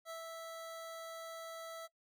25% pulse tone with ADSR envelope, 657 Hz, E5, 6 cents flat, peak -39 dBFS, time 0.05-1.88 s, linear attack 51 ms, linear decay 120 ms, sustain -2 dB, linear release 29 ms, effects noise-tail reverb RT60 0.1 s tail -22 dB re dry

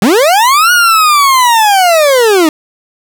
40% pulse linear two-way sweep, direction up then down, 174.8 to 1461 to 298.4 Hz, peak -4 dBFS, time 0.02-2.49 s, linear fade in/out 2 ms, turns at 0.72 s, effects none

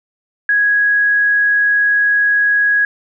sine tone, 1661.2 Hz, G#6, in tune, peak -10 dBFS, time 0.49-2.85 s, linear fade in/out 2 ms, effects none

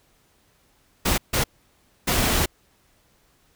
pink noise bursts at uneven times, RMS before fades -21 dBFS, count 3, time 1.05-1.18 / 1.33-1.44 / 2.07-2.46 s, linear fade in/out 10 ms, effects pink hiss -62 dBFS RMS until 3.55 s

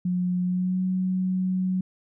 sine tone with pitch glide, 180 to 185.49 Hz, F#3 to F#3, -47 to +5 cents, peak -22 dBFS, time 0.05-1.81 s, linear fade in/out 5 ms, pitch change +52 cents, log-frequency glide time 0.43-0.82 s, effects none

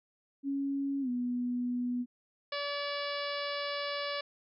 sine tone with pitch glide, 277.2 to 245.5 Hz, C#4 to B3, 0 to -10 cents, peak -30 dBFS, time 0.43-2.06 s, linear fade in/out 50 ms, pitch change -210 cents, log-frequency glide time 1.01-1.09 s
harmonic tone, 574 Hz, D5, 40 cents flat, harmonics 1 / 2 / 3 / 4 / 5 / 6 / 7 / 8 / 9, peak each -37 / -40 / -42 / -43 / -44 / -45 / -45 / -46 / -47 dBFS, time 2.52-4.21 s, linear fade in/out 5 ms
effects none

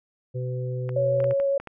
harmonic tone, 126.3 Hz, B2, 39 cents sharp, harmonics 1 / 3 / 4, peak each -27 / -37 / -35 dBFS, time 0.34-1.34 s, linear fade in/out 20 ms
clicks, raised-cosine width 0.5 ms, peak -22 dBFS, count 7, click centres 0.892 / 1.203 / 1.242 / 1.31 / 1.4 / 1.6 / 1.673 s
sine tone with vibrato, 554.4 Hz, C#5, in tune, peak -20 dBFS, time 0.96-1.58 s, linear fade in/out 5 ms, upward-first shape sine, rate 7.1 Hz, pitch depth 9 cents each way
effects none

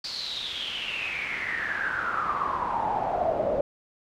brown noise with band-pass filter sweep, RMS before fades -29 dBFS, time 0.04-3.61 s, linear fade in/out 5 ms, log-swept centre 4600 to 560 Hz, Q 9.9, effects none

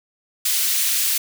white high-pass noise, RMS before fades -20 dBFS, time 0.45-1.18 s, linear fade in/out 5 ms, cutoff 2400 Hz, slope 12 dB/octave, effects none

